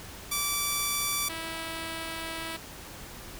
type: tone pair in turn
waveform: 5% pulse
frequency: 1161 / 326.4 Hz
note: D6 / E4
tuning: -20 / -17 cents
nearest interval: octave + minor seventh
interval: 2197 cents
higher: first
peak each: -15 / -23 dBFS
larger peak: first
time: 0.31-1.29 / 1.29-2.57 s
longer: second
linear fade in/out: 10 ms
effects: pink hiss -44 dBFS RMS until 3.39 s